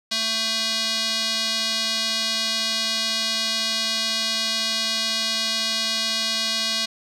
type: tone with band-pass filter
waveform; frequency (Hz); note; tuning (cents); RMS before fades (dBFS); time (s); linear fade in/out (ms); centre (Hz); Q
square; 223; A3; +23; -24; 0.11-6.86; 10; 4300; 2.8
effects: none